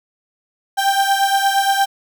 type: beating tone pair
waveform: 35% pulse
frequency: 785 / 793.6 Hz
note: G5 / G5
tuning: +2 / +21 cents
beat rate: 8.6 Hz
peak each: -14 / -17 dBFS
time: 0.77-1.86 s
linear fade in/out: 20 ms
effects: none